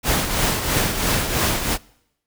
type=noise with tremolo; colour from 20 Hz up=pink; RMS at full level=-18 dBFS; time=0.03-1.78 s; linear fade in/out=50 ms; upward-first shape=triangle; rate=3 Hz; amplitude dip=60%; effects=noise-tail reverb RT60 0.8 s tail -24 dB re dry